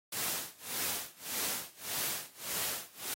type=noise with tremolo; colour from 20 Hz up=white; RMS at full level=-34 dBFS; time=0.12-3.14 s; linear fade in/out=5 ms; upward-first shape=sine; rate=1.7 Hz; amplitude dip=95%; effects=high-pass 100 Hz 12 dB/octave + AAC 48 kbps